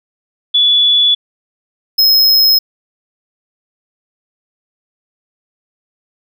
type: tone pair in turn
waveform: sine / square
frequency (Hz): 3431 / 5141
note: A7 / E8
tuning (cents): -44 / -44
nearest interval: perfect fifth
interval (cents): 700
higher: second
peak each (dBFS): -7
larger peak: neither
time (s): 0.54-1.15 / 1.98-2.59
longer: neither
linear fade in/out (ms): 10
effects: none